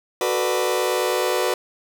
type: chord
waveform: sawtooth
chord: B minor seventh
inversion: second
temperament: just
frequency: 370.4 / 444.5 / 493.9 / 592.7 Hz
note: F#4 / A4 / B4 / D5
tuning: +2 / +18 / 0 / +16 cents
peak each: -20 / -24 / -19 / -23 dBFS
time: 0.21-1.54 s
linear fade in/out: 2 ms
effects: none